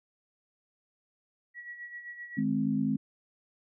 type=tone with tremolo; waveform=sine; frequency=1926 Hz; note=B6; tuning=44 cents flat; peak=-38 dBFS; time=1.54-2.44 s; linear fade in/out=50 ms; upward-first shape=sine; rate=7.7 Hz; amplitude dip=60%
type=chord; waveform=sine; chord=Ab major; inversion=second; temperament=equal with one note detuned; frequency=155.56 / 211.9 / 261.6 Hz; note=Eb3 / Ab3 / C4; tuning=0 / +35 / 0 cents; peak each=-34 / -29 / -29 dBFS; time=2.37-2.97 s; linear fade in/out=10 ms
effects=none